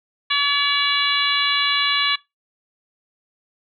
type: harmonic tone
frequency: 570 Hz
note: C#5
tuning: 48 cents sharp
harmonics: 2 / 3 / 4 / 5 / 6 / 7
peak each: -24 / -24 / -24 / -24 / -24 / -24 dBFS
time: 0.3-2.16 s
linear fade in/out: 10 ms
effects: noise-tail reverb RT60 0.2 s tail -20 dB re dry